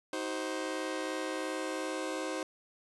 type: chord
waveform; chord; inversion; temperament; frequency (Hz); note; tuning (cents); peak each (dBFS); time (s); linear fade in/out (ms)
sawtooth; C diminished; first; just; 314 / 376.7 / 523.3; Eb4 / Gb4 / C5; +16 / +31 / 0; -34 / -36 / -34; 0.13-2.43; 2
effects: resampled to 24000 Hz